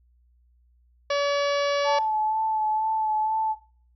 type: harmonic tone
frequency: 570 Hz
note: C#5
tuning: 48 cents sharp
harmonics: 1 / 2 / 3 / 4 / 5 / 6 / 7 / 8 / 9 / 10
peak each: -23 / -29 / -33 / -35 / -37 / -39 / -40 / -41 / -42 / -43 dBFS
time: 1.1-1.99 s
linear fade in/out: 5 ms
type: tone with vibrato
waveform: sine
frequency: 870 Hz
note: A5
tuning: 20 cents flat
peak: -22 dBFS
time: 1.84-3.56 s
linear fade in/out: 50 ms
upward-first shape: sine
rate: 2.1 Hz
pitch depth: 21 cents each way
effects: noise-tail reverb RT60 0.5 s tail -21 dB re dry + added 60 Hz sine -58 dBFS peak until 3.95 s